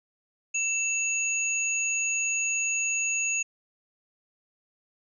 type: tone pair together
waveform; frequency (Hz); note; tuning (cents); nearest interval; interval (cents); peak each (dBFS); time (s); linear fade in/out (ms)
sine; 2663 / 6710; E7 / G#8; +17 / +17; octave + major third; 1600; -27 / -28; 0.54-3.43; 10
effects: none